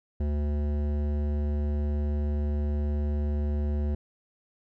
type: tone with hard clipping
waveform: sine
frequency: 73.42 Hz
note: D2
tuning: in tune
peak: -27 dBFS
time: 0.2-3.95 s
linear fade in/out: 5 ms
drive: 14 dB
effects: none